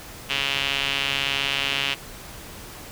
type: tone with band-pass filter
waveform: sawtooth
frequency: 138.59 Hz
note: C#3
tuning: in tune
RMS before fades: -25 dBFS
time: 0.29-1.95 s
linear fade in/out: 20 ms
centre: 2900 Hz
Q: 3.6
effects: pink hiss -40 dBFS RMS until 2.91 s